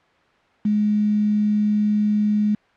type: tone with quantisation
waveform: sine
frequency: 209.8 Hz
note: G#3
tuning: 18 cents sharp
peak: -16 dBFS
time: 0.65-2.55 s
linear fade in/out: 5 ms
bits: 6
effects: white hiss -57 dBFS RMS until 2.76 s + low-pass 2000 Hz 12 dB/octave